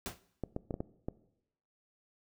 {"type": "noise with exponential decay", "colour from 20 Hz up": "pink", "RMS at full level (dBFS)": -35, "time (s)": [0.06, 0.21], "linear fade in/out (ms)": 0, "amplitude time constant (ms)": 31}
{"type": "clicks", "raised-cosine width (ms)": 2, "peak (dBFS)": -22, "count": 6, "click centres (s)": [0.437, 0.564, 0.708, 0.741, 0.805, 1.085]}
{"effects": ["noise-tail reverb RT60 0.8 s tail -19 dB re dry"]}